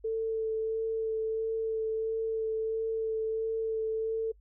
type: tone with vibrato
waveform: sine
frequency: 444.1 Hz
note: A4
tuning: 16 cents sharp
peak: -28 dBFS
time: 0.04-4.32 s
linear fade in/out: 10 ms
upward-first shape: sine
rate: 1.5 Hz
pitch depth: 12 cents each way
effects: noise-tail reverb RT60 0.1 s tail -26 dB re dry + added 50 Hz sine -56 dBFS peak until 4.4 s